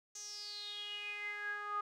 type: tone with band-pass filter sweep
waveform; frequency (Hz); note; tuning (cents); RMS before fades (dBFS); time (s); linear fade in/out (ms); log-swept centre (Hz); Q
sawtooth; 413.5; G#4; -8; -43; 0.15-1.81; 5; 6400 to 1200; 10
effects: none